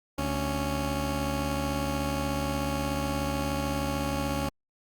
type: tone pair together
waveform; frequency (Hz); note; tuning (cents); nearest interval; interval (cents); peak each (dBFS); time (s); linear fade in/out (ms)
15% pulse; 73.42 / 277.2; D2 / C#4; 0 / 0; octave + major seventh; 2300; -24 / -24; 0.18-4.49; 5
effects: Opus 48 kbps